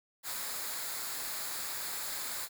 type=noise with comb filter; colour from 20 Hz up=white; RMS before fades=-38 dBFS; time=0.23-2.49 s; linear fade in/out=50 ms; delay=0.34 ms; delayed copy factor=-0.55; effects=none